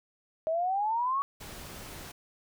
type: exponential sweep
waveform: sine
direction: up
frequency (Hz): 627 to 1134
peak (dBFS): -26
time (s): 0.47-1.22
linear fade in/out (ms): 0
type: noise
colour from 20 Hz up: pink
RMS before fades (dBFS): -44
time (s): 1.4-2.12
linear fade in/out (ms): 10
effects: none